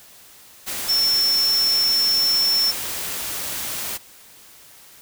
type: tone in noise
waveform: sine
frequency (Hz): 5400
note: E8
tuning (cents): +41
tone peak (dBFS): -16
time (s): 0.88-2.72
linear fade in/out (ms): 20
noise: white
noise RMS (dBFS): -28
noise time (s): 0.66-3.98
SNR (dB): +9
effects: white hiss -47 dBFS RMS until 5.01 s